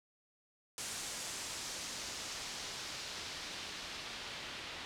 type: noise with low-pass filter sweep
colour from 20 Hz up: white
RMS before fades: -44 dBFS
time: 0.78-4.85 s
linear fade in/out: 0 ms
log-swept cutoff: 8100 to 3400 Hz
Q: 1.2
effects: none